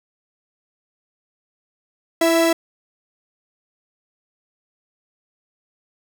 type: tone pair together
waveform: 45% pulse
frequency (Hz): 332.9 / 659.3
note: E4 / E5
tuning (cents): +17 / 0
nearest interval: octave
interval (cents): 1183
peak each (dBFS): -17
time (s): 2.21-2.53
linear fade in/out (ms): 5
effects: none